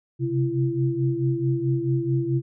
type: tone cluster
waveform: sine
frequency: 130.4 / 135 / 337.7 Hz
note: C3 / C#3 / E4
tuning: -5 / -45 / +42 cents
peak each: -25 dBFS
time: 0.19-2.42 s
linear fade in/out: 50 ms
effects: none